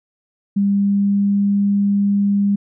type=tone with pitch glide; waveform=sine; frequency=200 to 201.2 Hz; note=G3 to G3; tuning=+35 to +45 cents; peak=-13 dBFS; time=0.56-2.56 s; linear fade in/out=10 ms; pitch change=+10 cents; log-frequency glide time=0.71-1.55 s; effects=none